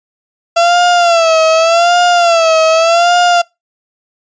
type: tone with vibrato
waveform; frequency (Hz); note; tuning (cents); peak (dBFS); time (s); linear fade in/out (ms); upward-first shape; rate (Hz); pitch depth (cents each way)
35% pulse; 673; E5; +36; -5; 0.56-3.42; 10; sine; 0.85; 88
effects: noise-tail reverb RT60 0.2 s tail -23 dB re dry + resampled to 16000 Hz